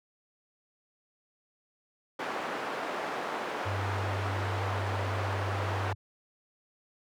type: band-pass noise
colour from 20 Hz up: white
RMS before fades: -35 dBFS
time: 2.19-5.93 s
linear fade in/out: 5 ms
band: 310 to 1200 Hz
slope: 12 dB/octave
type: tone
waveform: sine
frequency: 98 Hz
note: G2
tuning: in tune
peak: -31 dBFS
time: 3.65-5.95 s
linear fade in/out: 20 ms
effects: none